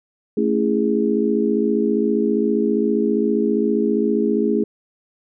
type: chord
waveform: sine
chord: A major seventh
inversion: none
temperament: just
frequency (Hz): 220 / 275 / 330 / 412.5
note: A3 / C#4 / E4 / G#4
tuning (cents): 0 / -14 / +2 / -12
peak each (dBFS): -20 / -23 / -23 / -20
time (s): 0.37-4.64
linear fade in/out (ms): 5
effects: none